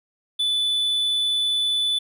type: tone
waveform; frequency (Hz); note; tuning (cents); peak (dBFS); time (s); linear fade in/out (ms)
triangle; 3485; A7; -17; -18; 0.39-1.99; 10
effects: none